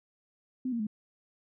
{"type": "tone with pitch steps", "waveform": "sine", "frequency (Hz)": [256.2, 233.6, 213], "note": ["C4", "A#3", "G#3"], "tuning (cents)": [-36, 4, 44], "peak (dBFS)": -29, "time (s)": [0.65, 0.869], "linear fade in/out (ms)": 5, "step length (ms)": 73, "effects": []}